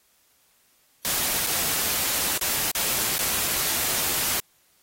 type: noise with dropouts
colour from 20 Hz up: white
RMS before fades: -25 dBFS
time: 1.05-4.4 s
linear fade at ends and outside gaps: 0 ms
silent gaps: 1.465-1.469 / 2.378-2.412 / 2.714-2.751 / 3.182-3.191 s
effects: white hiss -63 dBFS RMS until 4.82 s + AAC 48 kbps